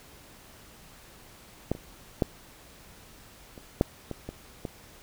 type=clicks; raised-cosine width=2 ms; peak=-12 / -27 / -9 / -30 / -7 / -20 / -22 / -19 dBFS; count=8; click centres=1.716 / 1.751 / 2.222 / 3.578 / 3.811 / 4.113 / 4.29 / 4.652 s; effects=pink hiss -52 dBFS RMS until 5.02 s